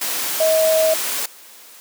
sine tone in noise, 637 Hz, D#5, 41 cents sharp, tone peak -13 dBFS, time 0.4-0.94 s, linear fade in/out 5 ms, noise white, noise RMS -23 dBFS, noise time 0.01-1.26 s, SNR +7 dB, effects white hiss -43 dBFS RMS until 1.8 s + high-pass 300 Hz 12 dB/octave

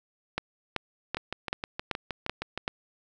two click trains, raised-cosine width 0.3 ms, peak -16 / -12 dBFS, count 10 / 7, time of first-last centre 1.17-2.576 / 0.38-2.679 s, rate 6.4 / 2.61 Hz, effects none

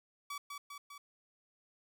sawtooth tone with echo, 1143 Hz, D6, 47 cents flat, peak -36 dBFS, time 0.3-0.38 s, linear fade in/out 5 ms, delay 200 ms, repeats 3, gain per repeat -3 dB, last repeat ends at 0.98 s, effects none

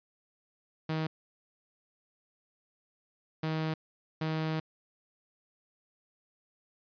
sawtooth tone bursts at uneven times, 158.1 Hz, D#3, 28 cents sharp, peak -26 dBFS, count 3, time 0.89-1.07 / 3.43-3.74 / 4.21-4.6 s, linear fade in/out 5 ms, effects resampled to 11025 Hz

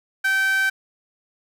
sawtooth tone with high-pass filter, 774 Hz, G5, 22 cents flat, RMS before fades -20 dBFS, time 0.24-0.7 s, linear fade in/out 10 ms, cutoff 1600 Hz, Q 5.8, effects none

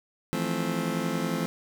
30% pulse chord, F major seventh, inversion third, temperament just, 163.7 / 174.61 / 218.3 / 261.9 Hz, E3 / F3 / A3 / C4, -12 / 0 / -13 / +2 cents, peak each -30 dBFS, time 0.33-1.46 s, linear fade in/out 0 ms, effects none

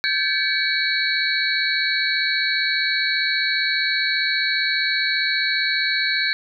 sine tone cluster, 1563 / 1718 / 2265 / 3941 / 4343 Hz, G6 / A6 / C#7 / B7 / C#8, -6 / -42 / +37 / -4 / -36 cents, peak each -25 dBFS, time 0.04-6.33 s, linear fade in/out 0 ms, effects none

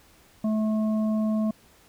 harmonic tone, 216.5 Hz, A3, 28 cents flat, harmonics 1 / 3 / 5, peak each -22 / -33 / -42 dBFS, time 0.44-1.51 s, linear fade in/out 5 ms, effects pink hiss -57 dBFS RMS until 1.88 s

